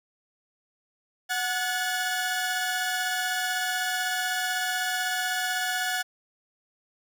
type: tone cluster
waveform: sawtooth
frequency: 738 / 1460 / 1716 Hz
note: F#5 / F#6 / A6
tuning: -5 / -24 / -44 cents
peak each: -27 dBFS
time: 1.29-6.03 s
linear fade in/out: 20 ms
effects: none